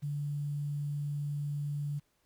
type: tone with quantisation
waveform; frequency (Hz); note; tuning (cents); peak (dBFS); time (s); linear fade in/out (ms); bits
sine; 145.3; D3; -18; -32; 0.02-2; 20; 10
effects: pink hiss -74 dBFS RMS until 2.25 s